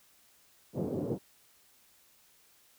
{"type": "band-pass noise", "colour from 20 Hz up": "white", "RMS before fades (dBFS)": -34, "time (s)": [0.73, 1.19], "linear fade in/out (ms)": 50, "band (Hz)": [110, 470], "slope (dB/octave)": 24, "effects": ["white hiss -64 dBFS RMS until 2.78 s"]}